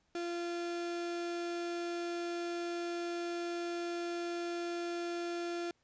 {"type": "tone", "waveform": "35% pulse", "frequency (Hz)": 344.7, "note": "F4", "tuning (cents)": -23, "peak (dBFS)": -34, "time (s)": [0.15, 5.71], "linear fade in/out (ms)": 2, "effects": ["pink hiss -75 dBFS RMS until 5.83 s", "resampled to 16000 Hz"]}